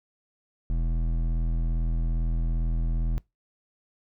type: tone with hard clipping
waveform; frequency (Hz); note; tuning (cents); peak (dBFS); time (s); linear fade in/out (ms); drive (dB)
triangle; 41.2; E1; 0; -25; 0.7-3.18; 0; 15
effects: noise-tail reverb RT60 0.2 s tail -23 dB re dry